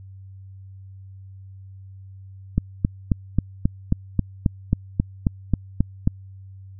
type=click train; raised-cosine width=5 ms; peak=-5 dBFS; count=14; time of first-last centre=2.58-6.075 s; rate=3.72 Hz; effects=added 96 Hz sine -39 dBFS peak until 6.79 s